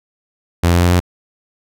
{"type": "tone with pitch steps", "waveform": "sawtooth", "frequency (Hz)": [85.9, 86.55, 87.2, 87.86, 88.52, 89.19], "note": ["F2", "F2", "F2", "F2", "F2", "F2"], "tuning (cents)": [-28, -15, -2, 11, 24, 37], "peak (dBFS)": -6, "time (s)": [0.63, 1.002], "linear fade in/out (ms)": 10, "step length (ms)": 62, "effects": []}